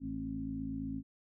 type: harmonic tone with a mistuned harmonic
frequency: 55 Hz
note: A1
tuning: in tune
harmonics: 1 / 2 / 3 / 4 / 5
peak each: -46 / -47 / -46 / -43 / -38 dBFS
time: 0-1.03 s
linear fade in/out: 50 ms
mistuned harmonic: 5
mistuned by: -40 cents
effects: none